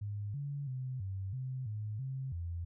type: tone with pitch steps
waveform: sine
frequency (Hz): 102.9 / 142.2 / 129 / 96.2 / 129.7 / 106.4 / 132.8 / 85.3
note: G#2 / C#3 / C3 / G2 / C3 / G#2 / C3 / F2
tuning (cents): -16 / +45 / -24 / -32 / -15 / +42 / +26 / -40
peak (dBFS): -36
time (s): 0.01-2.65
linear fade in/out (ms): 10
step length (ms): 330
effects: none